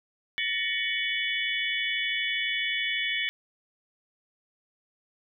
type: tone cluster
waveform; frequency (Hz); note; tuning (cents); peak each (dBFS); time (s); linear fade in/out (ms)
sine; 1763 / 1875 / 2242 / 2985 / 3430; A6 / A#6 / C#7 / F#7 / A7; +3 / +10 / +19 / +15 / -45; -38 / -33 / -30 / -33 / -33; 0.38-3.29; 0
effects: none